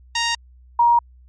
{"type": "tone pair in turn", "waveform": ["10% pulse", "sine"], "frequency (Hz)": [932.3, 945.9], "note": ["A#5", "A#5"], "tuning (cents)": [0, 25], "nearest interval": "unison", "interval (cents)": 25, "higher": "second", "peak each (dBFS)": [-10, -11], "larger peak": "first", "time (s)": [[0.15, 0.35], [0.79, 0.99]], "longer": "neither", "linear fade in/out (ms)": 5, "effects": ["added 62 Hz sine -45 dBFS peak until 1.28 s", "MP3 48 kbps"]}